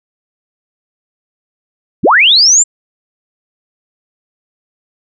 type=linear sweep; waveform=sine; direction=up; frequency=83.8 to 7510 Hz; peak=-4 dBFS; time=2.03-2.64 s; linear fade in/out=20 ms; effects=none